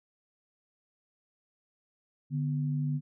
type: tone pair together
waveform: sine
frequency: 147.11 / 246.7 Hz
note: D3 / B3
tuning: +3 / -2 cents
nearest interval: major sixth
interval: 895 cents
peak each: -28 / -36 dBFS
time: 2.3-3.01 s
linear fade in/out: 50 ms
effects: none